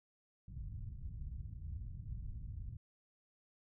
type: low-pass noise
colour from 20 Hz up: white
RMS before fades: -45 dBFS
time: 0.48-2.77 s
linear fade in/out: 5 ms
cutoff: 110 Hz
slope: 24 dB/octave
effects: none